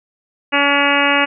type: harmonic tone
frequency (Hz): 283.9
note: C#4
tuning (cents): +41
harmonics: 1 / 2 / 3 / 4 / 5 / 6 / 7 / 8 / 9 / 10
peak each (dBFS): -21 / -21 / -21 / -21 / -21 / -21 / -21 / -21 / -21 / -21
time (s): 0.52-1.26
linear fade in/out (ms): 20
effects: none